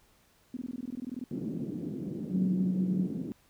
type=tone bursts; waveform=sine; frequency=250 Hz; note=B3; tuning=21 cents sharp; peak=-33 dBFS; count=15; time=0.54-1.24 s; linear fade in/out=2 ms; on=28 ms; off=20 ms
type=band-pass noise; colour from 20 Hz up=pink; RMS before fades=-36 dBFS; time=1.31-3.32 s; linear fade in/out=0 ms; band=170 to 310 Hz; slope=24 dB/octave
type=tone; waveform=sine; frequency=185 Hz; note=F#3; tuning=in tune; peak=-26 dBFS; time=2.3-3.08 s; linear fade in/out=50 ms
effects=pink hiss -65 dBFS RMS until 3.49 s